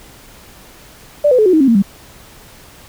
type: tone with pitch steps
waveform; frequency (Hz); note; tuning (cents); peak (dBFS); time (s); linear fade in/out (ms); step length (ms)
sine; 587.3 / 502.5 / 429.9 / 367.8 / 314.7 / 269.3 / 230.4 / 197.12; D5 / B4 / A4 / F#4 / D#4 / C#4 / A#3 / G3; 0 / +30 / -40 / -10 / +20 / -50 / -20 / +10; -7; 1.24-1.824; 10; 73
effects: pink hiss -41 dBFS RMS until 2.88 s